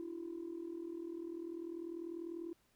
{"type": "tone with amplitude modulation", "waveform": "sine", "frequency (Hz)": 336.9, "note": "E4", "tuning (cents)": 38, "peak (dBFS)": -37, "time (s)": [0, 2.53], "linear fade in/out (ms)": 0, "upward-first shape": "sine", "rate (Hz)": 40.2, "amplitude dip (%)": 80, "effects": ["tanh soft clip ceiling -36 dBFS", "pink hiss -74 dBFS RMS until 2.75 s"]}